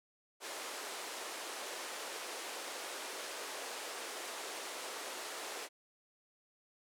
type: band-pass noise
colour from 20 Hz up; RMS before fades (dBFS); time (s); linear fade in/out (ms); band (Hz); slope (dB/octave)
pink; -44; 0.4-5.69; 50; 390 to 11000; 24
effects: none